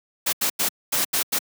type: noise bursts at uneven times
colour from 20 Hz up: white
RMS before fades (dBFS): -22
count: 6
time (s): 0.26-0.33 / 0.41-0.5 / 0.59-0.69 / 0.92-1.05 / 1.13-1.23 / 1.32-1.39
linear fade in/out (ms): 10
effects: high-pass 150 Hz 12 dB/octave